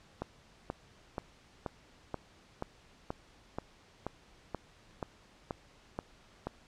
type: click train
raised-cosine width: 1 ms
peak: -21 dBFS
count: 14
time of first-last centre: 0.22-6.47 s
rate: 2.08 Hz
effects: pink hiss -61 dBFS RMS until 6.67 s + low-pass 6000 Hz 12 dB/octave